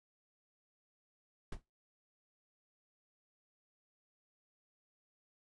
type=noise with exponential decay; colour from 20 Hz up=brown; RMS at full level=-33 dBFS; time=1.52-1.62 s; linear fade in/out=5 ms; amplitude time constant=20 ms; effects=noise-tail reverb RT60 0.2 s tail -18 dB re dry + resampled to 24000 Hz